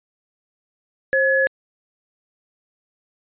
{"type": "tone pair together", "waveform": "sine", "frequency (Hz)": [532.7, 1698], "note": ["C5", "G#6"], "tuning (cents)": [31, 38], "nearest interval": "octave + minor sixth", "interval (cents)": 2007, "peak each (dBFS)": [-18, -17], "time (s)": [1.13, 1.47], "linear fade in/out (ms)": 0, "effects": ["resampled to 8000 Hz"]}